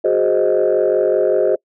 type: chord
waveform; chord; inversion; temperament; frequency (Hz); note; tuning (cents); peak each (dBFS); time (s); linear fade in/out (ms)
sine; Ab dominant seventh; third; equal; 370 / 415.3 / 523.3 / 622.3; Gb4 / Ab4 / C5 / Eb5; 0 / 0 / 0 / 0; -17; 0.04-1.56; 10
effects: noise-tail reverb RT60 0.1 s tail -26 dB re dry + tanh soft clip ceiling -6 dBFS